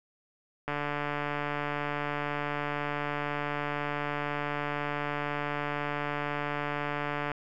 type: click train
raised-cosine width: 0.5 ms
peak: -17 dBFS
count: 970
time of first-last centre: 0.68-7.317 s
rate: 146 Hz
effects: none